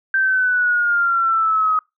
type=exponential sweep; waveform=sine; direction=down; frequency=1568 to 1259 Hz; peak=-14 dBFS; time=0.14-1.79 s; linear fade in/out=2 ms; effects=noise-tail reverb RT60 0.2 s tail -25 dB re dry